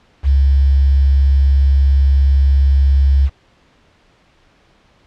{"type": "tone with quantisation", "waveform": "sine", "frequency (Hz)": 68.5, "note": "C#2", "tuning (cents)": -20, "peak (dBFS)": -8, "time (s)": [0.23, 3.3], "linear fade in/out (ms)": 50, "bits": 6, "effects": ["pink hiss -53 dBFS RMS until 5.06 s", "low-pass 4000 Hz 12 dB/octave"]}